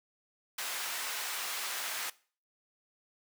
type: high-pass noise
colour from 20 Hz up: pink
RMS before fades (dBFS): -37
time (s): 0.58-2.1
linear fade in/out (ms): 5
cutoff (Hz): 1100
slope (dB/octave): 12
effects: noise-tail reverb RT60 0.4 s tail -20 dB re dry